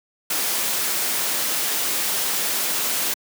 white noise, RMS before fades -23 dBFS, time 0.3-3.14 s, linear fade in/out 5 ms, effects high-pass 200 Hz 12 dB/octave

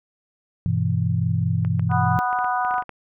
sine chord, E minor, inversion first, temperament just, 98.89 / 123.61 / 164.81 Hz, G2 / B2 / E3, +16 / +2 / 0 cents, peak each -23 dBFS, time 0.66-2.19 s, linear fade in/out 0 ms
clicks, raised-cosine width 0.5 ms, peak -22 dBFS, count 12, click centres 1.649 / 1.795 / 1.915 / 2.329 / 2.389 / 2.445 / 2.649 / 2.71 / 2.741 / 2.782 / 2.824 / 2.893 s
harmonic tone, 246.9 Hz, B3, in tune, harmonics 3 / 4 / 5 / 6, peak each -23 / -25 / -27 / -29 dBFS, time 1.89-2.84 s, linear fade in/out 50 ms
effects none

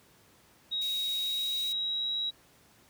sine tone with pitch glide, 3796 to 3862 Hz, A#7 to B7, +31 to -39 cents, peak -29 dBFS, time 0.71-2.31 s, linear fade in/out 20 ms, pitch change +30 cents, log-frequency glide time 1.17-2.12 s
white high-pass noise, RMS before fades -44 dBFS, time 0.81-1.73 s, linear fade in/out 10 ms, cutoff 2200 Hz, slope 96 dB/octave
effects pink hiss -61 dBFS RMS until 2.89 s + high-pass 80 Hz 12 dB/octave

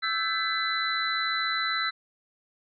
sine tone cluster, 1319 / 1555 / 1702 / 2007 / 4003 Hz, E6 / G6 / G#6 / B6 / B7, +1 / -14 / +42 / +27 / +23 cents, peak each -30 / -33 / -38 / -32 / -30 dBFS, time 0.02-1.91 s, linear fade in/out 20 ms, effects none

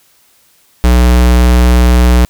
square tone, 61.1 Hz, B1, 18 cents flat, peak -5 dBFS, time 0.84-2.25 s, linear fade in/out 0 ms, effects white hiss -50 dBFS RMS until 2.29 s

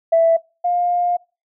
sine tone pair in turn, 661 / 706.2 Hz, E5 / F5, +5 / +19 cents, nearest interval minor second, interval 114 cents, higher second, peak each -9 / -15 dBFS, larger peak first, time 0.12-0.37 / 0.64-1.17 s, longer second, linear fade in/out 10 ms, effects noise-tail reverb RT60 0.3 s tail -24 dB re dry + tanh soft clip ceiling -5 dBFS

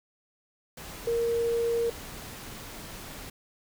sine tone in noise, 466.2 Hz, A#4, in tune, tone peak -24 dBFS, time 1.07-1.9 s, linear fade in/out 5 ms, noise pink, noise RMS -42 dBFS, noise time 0.77-3.3 s, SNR +15 dB, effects none

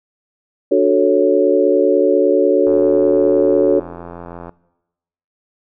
sine chord, D major seventh, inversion none, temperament equal, 293.7 / 370 / 440 / 554.4 Hz, D4 / F#4 / A4 / C#5, 0 / 0 / 0 / 0 cents, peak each -17 / -14 / -15 / -15 dBFS, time 0.71-3.8 s, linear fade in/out 10 ms
click train, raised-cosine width 1 ms, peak -18 dBFS, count 158, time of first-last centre 2.67-4.493 s, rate 86.1 Hz
effects noise-tail reverb RT60 0.9 s tail -19 dB re dry

